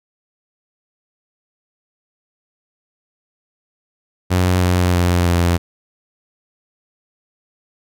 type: tone with pitch steps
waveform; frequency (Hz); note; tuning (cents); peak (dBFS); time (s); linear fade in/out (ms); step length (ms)
sawtooth; 90.9 / 89.7 / 88.2 / 86.6; F#2 / F2 / F2 / F2; -30 / +47 / +18 / -14; -9; 4.3-5.58; 20; 320
effects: none